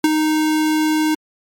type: tone with ADSR envelope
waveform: square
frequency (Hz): 310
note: D#4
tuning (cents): -6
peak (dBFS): -9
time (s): 0.04-1.15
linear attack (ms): 3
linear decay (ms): 28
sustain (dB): -6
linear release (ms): 9
effects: MP3 64 kbps